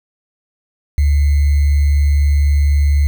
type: tone with sample-and-hold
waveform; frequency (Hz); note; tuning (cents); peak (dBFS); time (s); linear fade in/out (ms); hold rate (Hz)
sine; 72; D2; -34; -9; 0.98-3.07; 0; 2100
effects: none